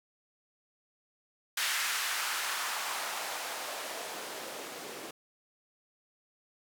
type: noise with band-pass filter sweep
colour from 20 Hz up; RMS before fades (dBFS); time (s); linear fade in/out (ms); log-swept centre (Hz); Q
blue; -36; 1.57-5.11; 5; 1800 to 320; 1.3
effects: none